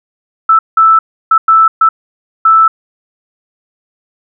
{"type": "tone bursts at uneven times", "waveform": "sine", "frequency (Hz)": 1318.5, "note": "E6", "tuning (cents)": 0, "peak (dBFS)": -3, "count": 6, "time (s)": [[0.49, 0.59], [0.77, 0.99], [1.31, 1.38], [1.48, 1.68], [1.81, 1.89], [2.45, 2.68]], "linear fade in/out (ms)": 5, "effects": []}